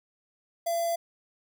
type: tone with notch filter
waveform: square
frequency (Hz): 677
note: E5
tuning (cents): +46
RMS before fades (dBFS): -28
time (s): 0.66-0.96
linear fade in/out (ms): 10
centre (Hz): 2500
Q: 0.56
effects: none